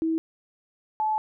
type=tone pair in turn; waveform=sine; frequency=323.6 / 863.9 Hz; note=E4 / A5; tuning=-32 / -32 cents; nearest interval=octave + perfect fourth; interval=1700 cents; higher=second; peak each=-22 dBFS; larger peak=neither; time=0.02-0.18 / 1-1.18 s; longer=second; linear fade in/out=0 ms; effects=none